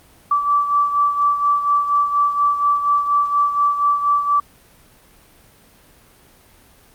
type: beating tone pair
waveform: sine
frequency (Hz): 1158 / 1162.2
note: D6 / D6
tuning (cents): -25 / -18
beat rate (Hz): 4.2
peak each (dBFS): -15 / -22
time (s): 0.31-4.4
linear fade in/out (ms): 5
effects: pink hiss -50 dBFS RMS until 6.94 s + Opus 32 kbps